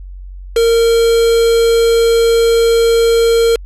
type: tone with quantisation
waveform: triangle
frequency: 460.8 Hz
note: A#4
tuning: 20 cents flat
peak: -6 dBFS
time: 0.56-3.56 s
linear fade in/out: 5 ms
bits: 3
effects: added 46 Hz sine -27 dBFS peak until 3.65 s + low-pass 11000 Hz 12 dB/octave